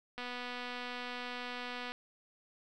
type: click train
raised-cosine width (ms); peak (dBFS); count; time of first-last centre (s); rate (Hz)
0.3; -26; 429; 0.18-1.92; 246
effects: none